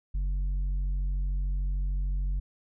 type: tone with tanh clipping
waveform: sine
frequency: 46.76 Hz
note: F#1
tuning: 19 cents sharp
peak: -27 dBFS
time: 0.14-2.4 s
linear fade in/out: 10 ms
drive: 5 dB
effects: none